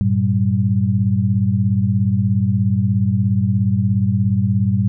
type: tone cluster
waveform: sine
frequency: 99.7 / 116.6 / 193.9 Hz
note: G2 / A#2 / G3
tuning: +30 / +1 / -19 cents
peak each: -18 dBFS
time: 0.01-4.88 s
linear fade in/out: 0 ms
effects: none